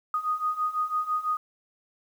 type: beating tone pair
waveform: sine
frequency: 1238 / 1244 Hz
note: D#6 / D#6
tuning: -9 / -1 cents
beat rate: 6 Hz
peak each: -30 / -27 dBFS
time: 0.14-1.37 s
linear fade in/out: 2 ms
effects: 9-bit